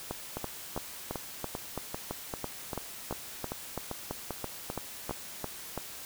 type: two click trains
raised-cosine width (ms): 1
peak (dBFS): -19 / -20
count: 18 / 13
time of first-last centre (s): 0.11-5.777 / 0.37-5.094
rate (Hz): 3 / 2.54
effects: white hiss -44 dBFS RMS until 6.05 s